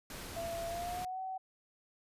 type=noise; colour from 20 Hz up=pink; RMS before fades=-45 dBFS; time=0.1-1.05 s; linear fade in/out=2 ms
type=tone with pitch glide; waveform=sine; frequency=674 to 756.5 Hz; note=E5 to F#5; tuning=+38 to +38 cents; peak=-37 dBFS; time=0.36-1.38 s; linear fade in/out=10 ms; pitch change=+200 cents; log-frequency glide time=0.67-1.19 s
effects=resampled to 32000 Hz